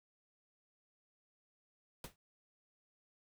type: noise with exponential decay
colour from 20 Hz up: pink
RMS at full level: -43 dBFS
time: 2.04-2.16 s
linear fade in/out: 2 ms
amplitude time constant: 25 ms
effects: none